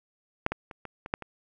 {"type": "clicks", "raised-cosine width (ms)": 0.5, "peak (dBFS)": [-9, -15, -26, -24, -23, -11, -24], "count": 7, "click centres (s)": [0.464, 0.52, 0.712, 0.853, 1.061, 1.139, 1.223], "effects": []}